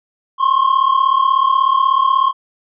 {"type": "tone pair together", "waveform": "triangle", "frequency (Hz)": [1051, 1087.4], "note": ["C6", "C#6"], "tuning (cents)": [7, -34], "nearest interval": "minor second", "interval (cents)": 59, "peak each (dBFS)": [-12, -12], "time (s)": [0.38, 2.33], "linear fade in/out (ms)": 50, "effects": ["resampled to 8000 Hz"]}